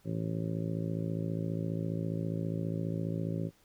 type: harmonic tone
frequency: 54.8 Hz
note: A1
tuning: 6 cents flat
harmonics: 2 / 3 / 4 / 5 / 6 / 7 / 8 / 9 / 10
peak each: -37 / -34 / -44 / -41 / -45 / -43 / -51 / -50 / -45 dBFS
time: 0.04-3.51 s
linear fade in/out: 50 ms
effects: pink hiss -66 dBFS RMS until 3.64 s